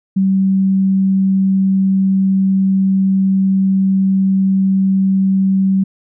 sine tone, 192.1 Hz, G3, 35 cents flat, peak -10 dBFS, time 0.16-5.84 s, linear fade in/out 10 ms, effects none

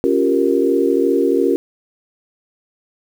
sine chord, G half-diminished seventh, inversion second, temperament equal, 277.2 / 349.2 / 392 / 466.2 Hz, Db4 / F4 / G4 / Bb4, 0 / 0 / 0 / 0 cents, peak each -18 dBFS, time 0.04-1.56 s, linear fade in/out 0 ms, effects 7-bit

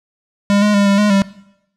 square tone with pitch steps, 201.9 / 208.6 / 201.4 / 199 / 208.5 / 196.8 Hz, G#3 / G#3 / G3 / G3 / G#3 / G3, -49 / +8 / +47 / +26 / +7 / +7 cents, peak -11 dBFS, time 0.5-1.22 s, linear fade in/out 0 ms, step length 120 ms, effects noise-tail reverb RT60 0.8 s tail -19 dB re dry + low-pass 7000 Hz 12 dB/octave

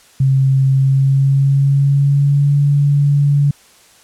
sine tone with pitch glide, 134.3 to 143.11 Hz, C3 to D3, +46 to -44 cents, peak -9 dBFS, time 0.2-3.51 s, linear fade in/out 5 ms, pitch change +110 cents, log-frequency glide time 0.72-2.55 s, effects white hiss -47 dBFS RMS until 4.03 s + low-pass 10000 Hz 12 dB/octave

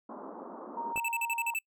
pink band-pass noise, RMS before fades -44 dBFS, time 0.09-0.93 s, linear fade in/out 5 ms, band 220 to 1200 Hz, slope 48 dB/octave
sine tone with tremolo, 931 Hz, A#5, 2 cents flat, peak -32 dBFS, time 0.77-1.54 s, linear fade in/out 2 ms, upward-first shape triangle, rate 13 Hz, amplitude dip 30%
clicks, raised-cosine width 1 ms, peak -27 dBFS, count 2, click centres 0.958 / 0.976 s
square tone bursts, 2637 Hz, E7, in tune, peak -30 dBFS, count 8, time 0.96-1.588 s, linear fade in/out 2 ms, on 40 ms, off 44 ms
effects noise-tail reverb RT60 0.1 s tail -26 dB re dry

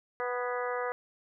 harmonic tone with a mistuned harmonic, 246.6 Hz, B3, 2 cents flat, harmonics 2 / 3 / 4 / 5 / 6 / 7 / 8, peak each -33 / -39 / -39 / -38 / -43 / -42 / -43 dBFS, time 0.2-0.92 s, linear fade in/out 0 ms, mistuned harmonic 7, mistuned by -40 cents, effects none

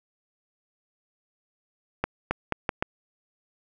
accelerating click train, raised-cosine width 0.5 ms, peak -9 dBFS, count 5, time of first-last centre 2.04-2.825 s, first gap 270 ms, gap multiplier 0.79, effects none

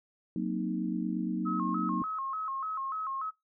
sine chord, C half-diminished seventh, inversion second, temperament equal, 185 / 233.1 / 261.6 / 311.1 Hz, Gb3 / Bb3 / C4 / Eb4, 0 / 0 / 0 / 0 cents, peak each -33 / -34 / -39 / -35 dBFS, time 0.36-2.02 s, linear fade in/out 2 ms
sine tone with vibrato, 1174.7 Hz, D6, in tune, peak -32 dBFS, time 1.45-3.31 s, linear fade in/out 20 ms, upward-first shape square, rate 3.4 Hz, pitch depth 150 cents each way
effects noise-tail reverb RT60 0.2 s tail -23 dB re dry

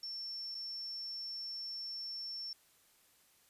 sine tone with dropouts, 5420 Hz, E8, 47 cents sharp, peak -40 dBFS, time 0.03-2.53 s, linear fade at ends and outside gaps 2 ms, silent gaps 0.546-0.55 s, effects white hiss -68 dBFS RMS until 3.49 s + resampled to 32000 Hz

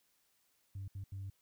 sine tone bursts at uneven times, 97.3 Hz, G2, 12 cents flat, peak -39 dBFS, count 3, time 0.75-0.88 / 0.95-1.04 / 1.12-1.3 s, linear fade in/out 5 ms, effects tanh soft clip ceiling -38 dBFS + white hiss -75 dBFS RMS until 1.41 s

